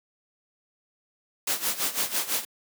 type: noise with tremolo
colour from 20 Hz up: white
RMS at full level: -25 dBFS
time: 1.47-2.45 s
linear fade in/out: 5 ms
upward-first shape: sine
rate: 6 Hz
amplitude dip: 80%
effects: high-pass 200 Hz 12 dB/octave